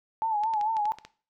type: tone with vibrato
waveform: sine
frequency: 865 Hz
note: A5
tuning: 30 cents flat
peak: -24 dBFS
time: 0.22-0.92 s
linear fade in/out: 0 ms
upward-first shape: sine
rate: 4.5 Hz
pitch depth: 79 cents each way
type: clicks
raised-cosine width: 0.2 ms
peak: -25 dBFS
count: 7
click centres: 0.436 / 0.537 / 0.612 / 0.768 / 0.855 / 0.986 / 1.05 s
effects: noise-tail reverb RT60 0.4 s tail -17 dB re dry